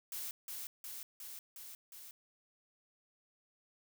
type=noise with echo; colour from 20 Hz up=blue; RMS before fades=-42 dBFS; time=0.12-0.31 s; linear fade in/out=2 ms; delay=360 ms; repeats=5; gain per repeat=-2 dB; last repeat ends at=2.11 s; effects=none